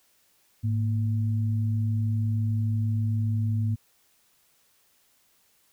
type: tone pair together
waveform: sine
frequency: 106.5 / 232.9 Hz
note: G#2 / A#3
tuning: +44 / -1 cents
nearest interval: octave + major second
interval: 1355 cents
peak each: -23 / -33 dBFS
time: 0.63-3.76 s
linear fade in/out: 20 ms
effects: white hiss -65 dBFS RMS until 5.72 s